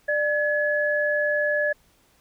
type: tone pair together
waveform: sine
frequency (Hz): 594.8 / 1700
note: D5 / G#6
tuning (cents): +22 / +40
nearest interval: octave + tritone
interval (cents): 1818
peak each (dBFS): -23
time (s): 0.08-1.73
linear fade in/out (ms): 10
effects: pink hiss -61 dBFS RMS until 2.2 s